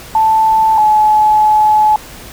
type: tone pair in turn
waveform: sine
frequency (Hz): 880 / 854.5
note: A5 / G#5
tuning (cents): 0 / +49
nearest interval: minor second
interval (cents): 51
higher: first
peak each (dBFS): -7 / -6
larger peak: second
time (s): 0.15-0.78 / 0.78-1.96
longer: second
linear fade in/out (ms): 2
effects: pink hiss -33 dBFS RMS until 2.32 s